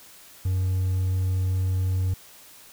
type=tone with hard clipping; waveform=triangle; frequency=93 Hz; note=F#2; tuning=9 cents sharp; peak=-22 dBFS; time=0.45-2.14 s; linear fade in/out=5 ms; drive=5 dB; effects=white hiss -49 dBFS RMS until 2.72 s